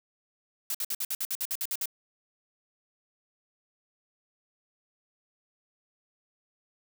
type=noise bursts; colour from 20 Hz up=blue; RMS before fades=-31 dBFS; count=12; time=0.7-1.857 s; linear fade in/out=2 ms; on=46 ms; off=55 ms; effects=none